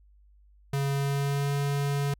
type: tone with pitch glide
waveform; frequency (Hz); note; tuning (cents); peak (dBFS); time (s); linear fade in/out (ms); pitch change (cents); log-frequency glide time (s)
square; 139.3 to 141.65; C#3 to C#3; +9 to +38; -26; 0.73-2.14; 5; +29; 0.9-1.53
effects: added 50 Hz sine -55 dBFS peak until 2.19 s